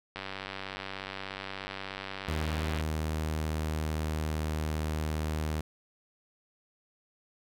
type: click train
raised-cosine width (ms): 0.3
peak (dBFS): -21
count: 257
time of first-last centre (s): 0.16-2.807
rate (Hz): 96.7
type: tone with pitch glide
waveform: sawtooth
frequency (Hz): 78 to 77.46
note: D#2 to D#2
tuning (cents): +5 to -7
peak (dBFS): -26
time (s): 2.28-5.61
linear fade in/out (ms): 5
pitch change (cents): -12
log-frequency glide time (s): 3.12-4.63
effects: none